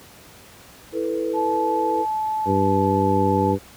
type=chord; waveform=sine; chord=E suspended fourth; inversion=none; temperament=just; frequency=329.6 / 439.5 / 494.4 Hz; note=E4 / A4 / B4; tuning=0 / -2 / +2 cents; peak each=-26 dBFS; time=0.92-2.06 s; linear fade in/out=50 ms
type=tone; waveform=sine; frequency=867 Hz; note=A5; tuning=26 cents flat; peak=-21 dBFS; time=1.33-3.56 s; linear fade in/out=50 ms
type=harmonic tone; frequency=98 Hz; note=G2; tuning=in tune; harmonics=1 / 2 / 3 / 4 / 5; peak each=-24 / -24 / -24 / -24 / -24 dBFS; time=2.45-3.59 s; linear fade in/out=50 ms
effects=pink hiss -46 dBFS RMS until 3.76 s + high-pass 60 Hz 12 dB/octave